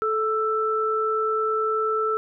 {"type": "tone pair together", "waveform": "sine", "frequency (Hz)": [435.8, 1325.7], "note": ["A4", "E6"], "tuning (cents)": [-17, 9], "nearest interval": "octave + perfect fifth", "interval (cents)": 1926, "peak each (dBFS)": [-24, -23], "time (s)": [0.02, 2.17], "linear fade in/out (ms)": 0, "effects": []}